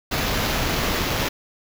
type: noise with sample-and-hold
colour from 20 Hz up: pink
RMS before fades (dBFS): -23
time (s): 0.11-1.29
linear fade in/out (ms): 10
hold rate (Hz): 8820
effects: none